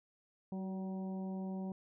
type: harmonic tone with a mistuned harmonic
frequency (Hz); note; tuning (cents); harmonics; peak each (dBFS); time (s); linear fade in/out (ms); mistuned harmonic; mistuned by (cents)
190.1; F#3; +47; 1 / 2 / 3 / 4 / 5; -38 / -49 / -52 / -53 / -58; 0.52-1.72; 2; 2; -33
effects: none